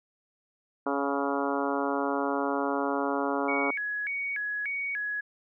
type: harmonic tone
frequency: 140 Hz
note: C#3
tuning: 18 cents sharp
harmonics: 2 / 3 / 4 / 5 / 6 / 7 / 8 / 9 / 10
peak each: -31 / -33 / -34 / -35 / -36 / -36 / -37 / -38 / -38 dBFS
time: 0.86-3.71 s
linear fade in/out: 5 ms
type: tone with vibrato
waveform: sine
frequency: 1939 Hz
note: B6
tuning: 32 cents flat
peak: -29 dBFS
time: 3.48-5.21 s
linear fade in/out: 10 ms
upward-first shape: square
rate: 1.7 Hz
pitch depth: 250 cents each way
effects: none